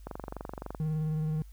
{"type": "click train", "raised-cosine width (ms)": 1, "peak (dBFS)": -23, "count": 17, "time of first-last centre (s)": [0.07, 0.748], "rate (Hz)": 23.6}
{"type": "tone with vibrato", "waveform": "triangle", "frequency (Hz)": 155.56, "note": "D#3", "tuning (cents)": 0, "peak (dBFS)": -26, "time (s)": [0.8, 1.42], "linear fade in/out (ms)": 0, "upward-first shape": "triangle", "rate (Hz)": 19, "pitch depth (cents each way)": 33}
{"effects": ["added 50 Hz sine -46 dBFS peak until 1.52 s", "white hiss -66 dBFS RMS until 1.52 s"]}